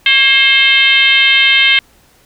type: tone with frequency modulation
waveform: sine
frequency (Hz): 2637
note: E7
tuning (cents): 0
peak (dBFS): -6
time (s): 0.06-1.79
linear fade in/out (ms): 2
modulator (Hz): 505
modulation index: 1.7
effects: pink hiss -49 dBFS RMS until 2.25 s